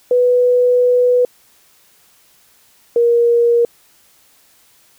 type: tone pair in turn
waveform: sine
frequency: 493.9 / 472.1 Hz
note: B4 / A#4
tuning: 0 / +22 cents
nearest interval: minor second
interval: 78 cents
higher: first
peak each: -9 dBFS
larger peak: neither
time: 0.11-1.25 / 2.96-3.65 s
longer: first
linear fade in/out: 2 ms
effects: white hiss -52 dBFS RMS until 4.98 s